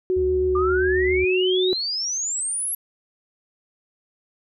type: tone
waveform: sine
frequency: 369.9 Hz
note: F#4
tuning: in tune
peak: -18 dBFS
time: 0.1-1.73 s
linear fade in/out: 0 ms
type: tone with vibrato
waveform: triangle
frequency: 74 Hz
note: D2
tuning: 14 cents sharp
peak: -26 dBFS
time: 0.16-1.25 s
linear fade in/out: 10 ms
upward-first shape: square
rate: 7.6 Hz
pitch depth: 86 cents each way
type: exponential sweep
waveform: sine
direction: up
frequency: 1174.7 to 11490 Hz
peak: -23 dBFS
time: 0.55-2.75 s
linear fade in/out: 5 ms
effects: none